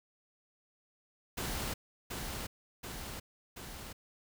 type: noise with echo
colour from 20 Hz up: pink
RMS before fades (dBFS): -37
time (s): 1.37-1.74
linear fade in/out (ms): 10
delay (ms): 730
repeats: 3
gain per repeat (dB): -3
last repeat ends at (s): 3.93
effects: none